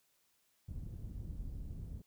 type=low-pass noise; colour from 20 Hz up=pink; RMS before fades=-44 dBFS; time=0.68-2.02 s; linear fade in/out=5 ms; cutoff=140 Hz; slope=12 dB/octave; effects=white hiss -75 dBFS RMS until 2.06 s